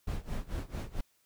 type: noise with tremolo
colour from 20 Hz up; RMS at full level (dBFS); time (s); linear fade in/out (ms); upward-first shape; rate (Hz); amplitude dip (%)
brown; -33; 0.07-1.01; 5; sine; 4.5; 90
effects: white hiss -71 dBFS RMS until 1.25 s